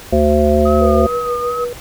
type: harmonic tone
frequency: 74.6 Hz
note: D2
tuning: 28 cents sharp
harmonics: 1 / 3 / 5 / 7 / 9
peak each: -16 / -16 / -16 / -16 / -16 dBFS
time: 0.12-1.07 s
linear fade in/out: 10 ms
type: tone with vibrato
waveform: sine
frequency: 1247 Hz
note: D#6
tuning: 3 cents sharp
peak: -20 dBFS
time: 0.65-1.65 s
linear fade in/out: 10 ms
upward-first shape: sine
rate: 2.4 Hz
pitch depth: 46 cents each way
type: tone with tremolo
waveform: sine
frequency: 483.9 Hz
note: B4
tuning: 35 cents flat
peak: -16 dBFS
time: 0.81-1.73 s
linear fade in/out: 2 ms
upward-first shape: sine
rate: 6.4 Hz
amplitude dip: 55%
effects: pink hiss -35 dBFS RMS until 1.8 s